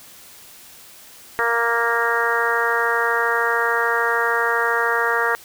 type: harmonic tone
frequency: 233.1 Hz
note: A#3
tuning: in tune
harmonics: 2 / 3 / 4 / 5 / 6 / 7 / 8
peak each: -24 / -29 / -25 / -25 / -24 / -24 / -24 dBFS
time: 1.39-5.35 s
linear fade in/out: 0 ms
effects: white hiss -44 dBFS RMS until 5.44 s